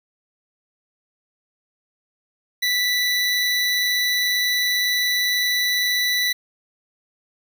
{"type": "tone pair together", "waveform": "square", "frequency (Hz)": [1975.5, 3951], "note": ["B6", "B7"], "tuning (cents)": [0, 0], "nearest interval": "octave", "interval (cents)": 1200, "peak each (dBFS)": -22, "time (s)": [2.62, 6.33], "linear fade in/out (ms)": 10, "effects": []}